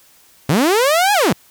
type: linear two-way sweep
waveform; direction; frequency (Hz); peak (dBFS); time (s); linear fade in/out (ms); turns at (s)
sawtooth; up then down; 124.2 to 852 to 129.2; -8; 0.49-1.33; 5; 1.13
effects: white hiss -50 dBFS RMS until 1.5 s